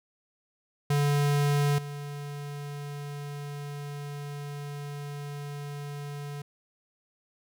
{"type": "tone with level steps", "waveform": "square", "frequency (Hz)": 144.3, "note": "D3", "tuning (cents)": -30, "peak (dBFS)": [-23, -36], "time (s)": [0.9, 6.42], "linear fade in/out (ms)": 5, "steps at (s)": 1.78, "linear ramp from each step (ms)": 5, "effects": []}